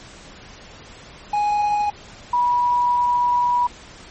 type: tone pair in turn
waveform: triangle / sine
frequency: 830.6 / 973 Hz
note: G#5 / B5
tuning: 0 / -26 cents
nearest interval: minor third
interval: 274 cents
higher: second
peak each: -15 dBFS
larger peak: neither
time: 1.33-1.9 / 2.33-3.67 s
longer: second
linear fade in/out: 5 ms
effects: pink hiss -42 dBFS RMS until 4.1 s + MP3 32 kbps